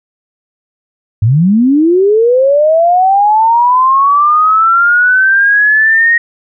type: linear sweep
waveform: sine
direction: up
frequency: 98 to 1879 Hz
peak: -5 dBFS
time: 1.22-6.18 s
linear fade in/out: 5 ms
effects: none